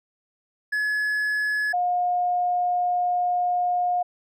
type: tone pair in turn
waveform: triangle / sine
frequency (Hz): 1700 / 714.8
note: G#6 / F5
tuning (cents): +40 / +40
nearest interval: octave + minor third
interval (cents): 1500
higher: first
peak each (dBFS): -20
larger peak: neither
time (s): 0.72-1.73 / 1.73-4.03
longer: second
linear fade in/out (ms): 10
effects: none